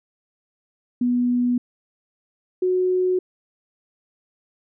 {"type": "tone pair in turn", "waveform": "sine", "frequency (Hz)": [245.1, 367.2], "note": ["B3", "F#4"], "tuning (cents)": [-13, -13], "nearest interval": "perfect fifth", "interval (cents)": 700, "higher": "second", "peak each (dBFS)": -17, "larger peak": "neither", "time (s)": [[1.01, 1.58], [2.62, 3.19]], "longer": "neither", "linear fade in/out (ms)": 5, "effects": []}